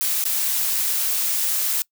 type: noise with dropouts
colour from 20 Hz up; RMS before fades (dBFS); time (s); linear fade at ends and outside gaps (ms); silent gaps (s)
blue; -22; 0.01-1.82; 0; 0.24-0.253
effects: noise-tail reverb RT60 0.1 s tail -24 dB re dry